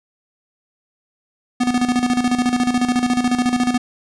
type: tone with tremolo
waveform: square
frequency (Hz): 246.9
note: B3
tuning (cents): 0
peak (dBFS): -14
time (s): 1.6-3.78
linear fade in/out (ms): 10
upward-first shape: square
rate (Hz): 14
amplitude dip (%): 65
effects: resampled to 22050 Hz